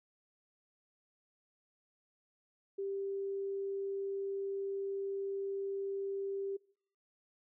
sine tone, 393.4 Hz, G4, 6 cents sharp, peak -35 dBFS, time 2.78-6.57 s, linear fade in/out 10 ms, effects noise-tail reverb RT60 0.6 s tail -24 dB re dry

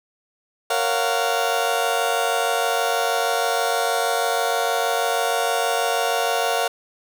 30% pulse chord, Gb major seventh, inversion first, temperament just, 462.5 / 555 / 693.7 / 740 Hz, Bb4 / Db5 / F5 / Gb5, -14 / +2 / -12 / 0 cents, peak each -23 / -24 / -21 / -23 dBFS, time 0.7-6.68 s, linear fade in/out 5 ms, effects none

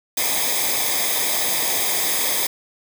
white noise with comb filter, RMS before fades -21 dBFS, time 0.17-2.47 s, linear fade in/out 5 ms, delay 0.7 ms, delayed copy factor -0.75, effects none

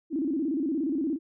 sine tone with vibrato, 296.7 Hz, D4, 18 cents sharp, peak -25 dBFS, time 0.1-1.19 s, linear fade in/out 50 ms, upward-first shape square, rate 17 Hz, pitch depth 160 cents each way, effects none

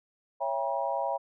sine chord, C# diminished seventh, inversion none, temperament just, 554.4 / 665.2 / 798.3 / 957.9 Hz, C#5 / E5 / G5 / Bb5, 0 / +16 / +31 / +47 cents, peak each -33 dBFS, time 0.4-1.18 s, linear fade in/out 20 ms, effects none

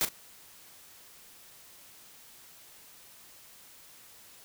white noise with echo, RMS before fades -27 dBFS, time 0.01-0.05 s, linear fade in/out 0 ms, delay 39 ms, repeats 1, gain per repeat -12 dB, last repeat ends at 0.089 s, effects white hiss -54 dBFS RMS until 4.44 s

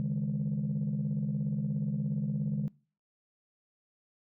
sine chord, C# suspended second, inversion none, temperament equal with one note detuned, 138.59 / 155.56 / 206 Hz, C#3 / D#3 / G#3, 0 / 0 / -14 cents, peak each -32 dBFS, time 0-2.68 s, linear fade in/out 0 ms, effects noise-tail reverb RT60 0.4 s tail -23 dB re dry + tanh soft clip ceiling -24 dBFS

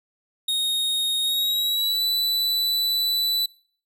45% pulse tone with pitch glide, 3729 to 3974 Hz, A#7 to B7, 0 to +10 cents, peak -20 dBFS, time 0.48-3.46 s, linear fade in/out 5 ms, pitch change +110 cents, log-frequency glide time 1.22-2.03 s, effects noise-tail reverb RT60 0.5 s tail -22 dB re dry

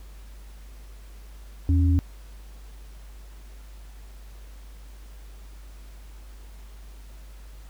sine tone pair together, 82.28 / 277.2 Hz, E2 / C#4, -3 / 0 cents, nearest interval octave + major sixth, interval 2103 cents, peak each -17 / -26 dBFS, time 1.69-1.99 s, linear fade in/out 0 ms, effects added 50 Hz sine -41 dBFS peak until 7.69 s + pink hiss -55 dBFS RMS until 7.69 s

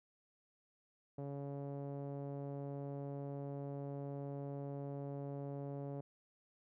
sawtooth tone with low-pass filter, 140.7 Hz, C#3, 26 cents sharp, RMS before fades -44 dBFS, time 1.18-6.01 s, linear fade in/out 5 ms, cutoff 590 Hz, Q 1.9, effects none

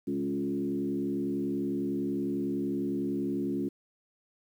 sine tone with frequency modulation, 277.2 Hz, C#4, in tune, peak -28 dBFS, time 0.07-3.69 s, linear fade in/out 10 ms, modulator 70.9 Hz, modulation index 1.2, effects 10-bit

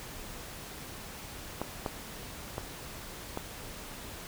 clicks, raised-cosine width 1 ms, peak -18 / -17 / -20 / -19 dBFS, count 4, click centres 1.616 / 1.862 / 2.581 / 3.374 s, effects pink hiss -44 dBFS RMS until 4.27 s

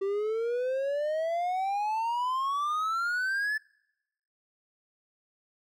triangle exponential sweep, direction up, 386.4 to 1751 Hz, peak -25 dBFS, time 0.01-3.58 s, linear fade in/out 10 ms, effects noise-tail reverb RT60 0.9 s tail -26 dB re dry

